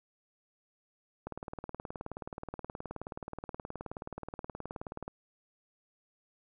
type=click train; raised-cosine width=1 ms; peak=-25 dBFS; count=73; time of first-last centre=1.27-5.08 s; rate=18.9 Hz; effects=none